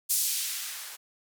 violet noise with band-pass filter sweep, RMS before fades -31 dBFS, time 0.09-0.97 s, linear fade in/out 20 ms, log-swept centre 7400 to 690 Hz, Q 0.76, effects none

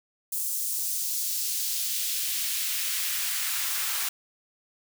white noise with high-pass filter sweep, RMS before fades -29 dBFS, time 0.32-4.09 s, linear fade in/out 5 ms, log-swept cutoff 8400 to 1100 Hz, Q 0.98, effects none

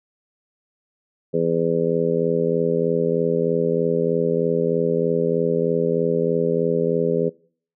harmonic tone, 83.2 Hz, E2, 17 cents sharp, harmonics 2 / 3 / 4 / 5 / 6 / 7, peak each -25 / -27 / -31 / -21 / -22 / -31 dBFS, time 1.33-7.3 s, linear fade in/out 20 ms, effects noise-tail reverb RT60 0.5 s tail -23 dB re dry

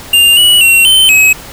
square tone with pitch steps, 2799 / 2934 / 2736 / 3079 / 2555 Hz, F7 / F#7 / F7 / G7 / D#7, +3 / -15 / -36 / -32 / +45 cents, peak -4 dBFS, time 0.13-1.33 s, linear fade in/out 5 ms, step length 240 ms, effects pink hiss -29 dBFS RMS until 1.52 s

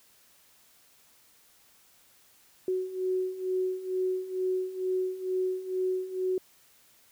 sine beating tone pair, 370 / 372.2 Hz, F#4 / F#4, 0 / +10 cents, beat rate 2.2 Hz, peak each -33 / -29 dBFS, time 2.68-6.38 s, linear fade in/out 2 ms, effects white hiss -61 dBFS RMS until 7.11 s

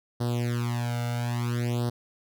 sawtooth tone with flanger, 120 Hz, B2, 49 cents flat, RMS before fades -28 dBFS, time 0.2-1.9 s, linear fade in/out 10 ms, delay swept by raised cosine 0.21 to 1.41 ms, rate 0.59 Hz, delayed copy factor +0.95, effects none

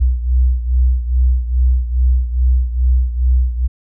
sine beating tone pair, 61.9 / 64.3 Hz, B1 / C2, +5 / -30 cents, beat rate 2.4 Hz, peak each -12 / -17 dBFS, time 0-3.68 s, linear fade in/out 20 ms, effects none

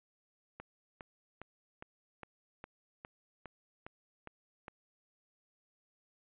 click train, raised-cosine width 0.5 ms, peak -30 dBFS, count 11, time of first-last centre 0.6-4.682 s, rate 2.45 Hz, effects resampled to 8000 Hz

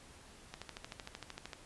click train, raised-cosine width 0.2 ms, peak -26 dBFS, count 14, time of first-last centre 0.54-1.532 s, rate 13.1 Hz, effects pink hiss -57 dBFS RMS until 1.65 s + resampled to 24000 Hz

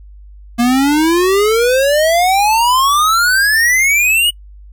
square exponential sweep, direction up, 233.1 to 2958 Hz, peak -10 dBFS, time 0.58-4.31 s, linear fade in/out 20 ms, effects noise-tail reverb RT60 0.1 s tail -25 dB re dry + added 50 Hz sine -34 dBFS peak until 4.72 s

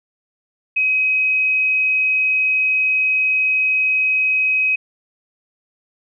sine tone, 2533 Hz, D#7, 30 cents sharp, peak -14 dBFS, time 0.76-4.76 s, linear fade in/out 10 ms, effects none

